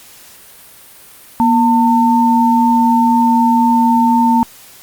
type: tone pair together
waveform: sine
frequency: 238.6 / 901 Hz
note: A#3 / A5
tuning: +41 / +41 cents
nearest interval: octave + major seventh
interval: 2300 cents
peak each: -11 dBFS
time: 1.4-4.43 s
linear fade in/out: 0 ms
effects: white hiss -40 dBFS RMS until 4.82 s + Opus 48 kbps